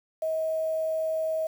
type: tone with quantisation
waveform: sine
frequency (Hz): 638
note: D#5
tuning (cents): +43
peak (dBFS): -25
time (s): 0.22-1.47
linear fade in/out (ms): 5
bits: 8
effects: none